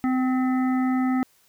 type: harmonic tone with a mistuned harmonic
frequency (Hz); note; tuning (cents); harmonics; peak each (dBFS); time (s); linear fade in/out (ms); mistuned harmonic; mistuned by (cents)
257.4; C4; -28; 1 / 3 / 5 / 7 / 8; -20 / -31 / -34 / -42 / -39; 0.04-1.23; 0; 8; -34
effects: white hiss -61 dBFS RMS until 1.48 s